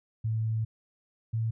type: tone pair in turn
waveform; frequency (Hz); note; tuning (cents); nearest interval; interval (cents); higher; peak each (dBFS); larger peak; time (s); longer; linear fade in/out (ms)
sine; 111 / 112.74; A2 / A2; +16 / +43; unison; 27; second; -26 / -26; neither; 0.24-0.65 / 1.33-1.51; first; 10
effects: none